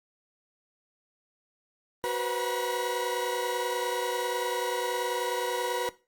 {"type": "tone cluster", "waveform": "40% pulse", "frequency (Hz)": [370.9, 488.8, 519, 959], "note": ["F#4", "B4", "C5", "A#5"], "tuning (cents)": [4, -18, -14, 49], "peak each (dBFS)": [-34, -31, -38, -31], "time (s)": [2.04, 5.89], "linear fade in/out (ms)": 0, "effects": ["noise-tail reverb RT60 0.3 s tail -18 dB re dry", "Opus 32 kbps"]}